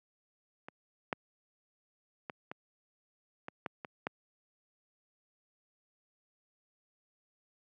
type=clicks; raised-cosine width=0.5 ms; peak=-29 / -16 / -24 / -25 / -25 / -20 / -26 / -17 dBFS; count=8; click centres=0.685 / 1.128 / 2.298 / 2.515 / 3.484 / 3.662 / 3.848 / 4.069 s; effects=high-pass 150 Hz 12 dB/octave